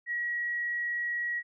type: tone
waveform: sine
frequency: 1912 Hz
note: A#6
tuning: 43 cents sharp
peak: -29 dBFS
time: 0.06-1.43 s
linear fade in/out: 50 ms
effects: none